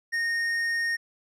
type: tone with tanh clipping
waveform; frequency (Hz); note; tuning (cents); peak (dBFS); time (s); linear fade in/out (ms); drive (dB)
sine; 1849; A#6; -15; -26; 0.12-0.97; 20; 9
effects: none